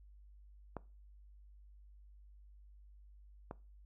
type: clicks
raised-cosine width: 1 ms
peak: -27 / -29 dBFS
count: 2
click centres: 0.767 / 3.511 s
effects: noise-tail reverb RT60 0.3 s tail -20 dB re dry + added 50 Hz sine -56 dBFS peak until 3.85 s